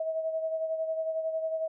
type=beating tone pair; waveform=sine; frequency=641 / 652 Hz; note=E5 / E5; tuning=-49 / -19 cents; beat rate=11 Hz; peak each=-29 / -38 dBFS; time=0-1.68 s; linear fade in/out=5 ms; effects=none